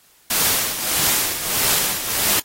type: noise with tremolo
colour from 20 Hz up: white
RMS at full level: -17 dBFS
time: 0.3-2.4 s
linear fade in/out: 5 ms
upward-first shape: triangle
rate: 1.6 Hz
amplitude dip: 70%
effects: white hiss -54 dBFS RMS until 2.44 s + AAC 48 kbps